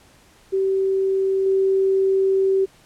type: tone with level steps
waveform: sine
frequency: 385.2 Hz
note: G4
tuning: 30 cents flat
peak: -17 / -15 dBFS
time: 0.52-2.66 s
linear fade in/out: 20 ms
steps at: 1.46 s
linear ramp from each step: 2 ms
effects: pink hiss -53 dBFS RMS until 2.85 s + low-pass 11000 Hz 12 dB/octave